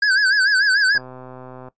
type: tone with vibrato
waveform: square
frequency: 1600 Hz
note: G6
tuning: 35 cents sharp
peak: -14 dBFS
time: 0.02-0.98 s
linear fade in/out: 5 ms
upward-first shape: sine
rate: 6.8 Hz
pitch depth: 110 cents each way
type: click train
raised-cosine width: 1 ms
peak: -24 dBFS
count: 95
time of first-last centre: 0.95-1.684 s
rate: 128 Hz
effects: noise-tail reverb RT60 0.1 s tail -17 dB re dry + resampled to 16000 Hz